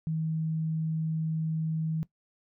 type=tone; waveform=sine; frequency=159.4 Hz; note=D#3; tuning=42 cents sharp; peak=-27 dBFS; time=0.07-2.03 s; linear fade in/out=0 ms; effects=noise-tail reverb RT60 0.1 s tail -18 dB re dry